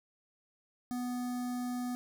square tone with notch filter, 246.9 Hz, B3, in tune, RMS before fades -36 dBFS, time 0.91-1.95 s, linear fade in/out 0 ms, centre 2700 Hz, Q 0.73, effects none

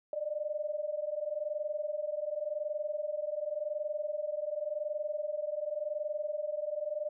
sine tone pair together, 589 / 609.9 Hz, D5 / D#5, +5 / -35 cents, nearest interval minor second, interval 60 cents, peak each -36 / -35 dBFS, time 0.13-7.09 s, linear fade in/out 2 ms, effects none

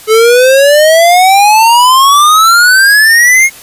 square exponential sweep, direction up, 429.1 to 2176 Hz, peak -3 dBFS, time 0.07-3.5 s, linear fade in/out 50 ms, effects white hiss -32 dBFS RMS until 3.62 s + resampled to 32000 Hz

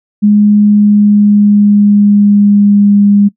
sine tone with pitch glide, 207.7 to 203 Hz, G#3 to G#3, 0 to -39 cents, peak -3 dBFS, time 0.22-3.29 s, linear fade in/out 20 ms, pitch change -39 cents, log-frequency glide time 0.6-3.01 s, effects noise-tail reverb RT60 0.1 s tail -21 dB re dry

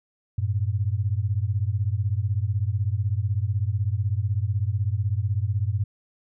sine beating tone pair, 95.2 / 111.2 Hz, F#2 / A2, +50 / +19 cents, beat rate 16 Hz, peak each -24 / -25 dBFS, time 0.38-5.84 s, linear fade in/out 5 ms, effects none

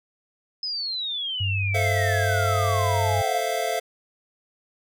sine exponential sweep, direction down, 5120 to 697 Hz, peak -26 dBFS, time 0.63-3.39 s, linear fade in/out 2 ms
sine tone with pitch glide, 98.5 to 97.31 Hz, G2 to G2, +9 to -12 cents, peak -23 dBFS, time 1.4-3.22 s, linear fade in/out 10 ms, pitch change -21 cents, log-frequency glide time 1.58-2.18 s
square chord, F major seventh, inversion first, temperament equal, 440 / 523.3 / 659.3 / 698.5 Hz, A4 / C5 / E5 / F5, 0 / 0 / 0 / 0 cents, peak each -32 / -32 / -29 / -28 dBFS, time 1.74-3.8 s, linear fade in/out 10 ms
effects none

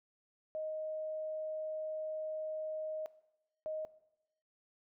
sine tone bursts at uneven times, 624 Hz, D#5, 5 cents sharp, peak -36 dBFS, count 2, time 0.55-3.06 / 3.66-3.85 s, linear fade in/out 0 ms, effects noise-tail reverb RT60 0.9 s tail -19 dB re dry

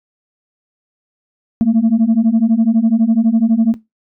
sine beating tone pair, 219.1 / 231.1 Hz, A3 / A#3, -7 / -15 cents, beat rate 12 Hz, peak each -12 / -10 dBFS, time 1.61-3.74 s, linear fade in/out 0 ms, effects noise-tail reverb RT60 0.2 s tail -19 dB re dry + tanh soft clip ceiling -6 dBFS

